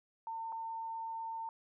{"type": "tone with dropouts", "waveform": "sine", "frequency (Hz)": 904, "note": "A5", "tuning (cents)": 47, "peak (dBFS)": -38, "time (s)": [0.27, 1.49], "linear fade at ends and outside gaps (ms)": 1, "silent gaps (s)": [0.522, 0.525], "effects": []}